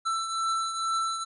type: beating tone pair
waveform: square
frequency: 1332 / 1334.2 Hz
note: E6 / E6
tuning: +18 / +20 cents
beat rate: 2.2 Hz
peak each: -28 / -36 dBFS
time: 0.05-1.25 s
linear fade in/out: 20 ms
effects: resampled to 24000 Hz